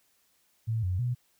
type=tone with pitch steps; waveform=sine; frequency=112.6 / 91.4 / 122.9 Hz; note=A2 / F#2 / B2; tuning=+40 / -21 / -8 cents; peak=-26 dBFS; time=0.67-1.15 s; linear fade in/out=20 ms; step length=160 ms; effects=white hiss -69 dBFS RMS until 1.39 s